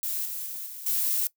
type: noise with level steps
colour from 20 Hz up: violet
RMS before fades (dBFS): -30 / -34 / -36 / -40 / -26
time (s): 0.03-1.27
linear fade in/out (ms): 0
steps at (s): 0.25 / 0.46 / 0.66 / 0.86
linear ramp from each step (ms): 5
effects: noise-tail reverb RT60 0.1 s tail -19 dB re dry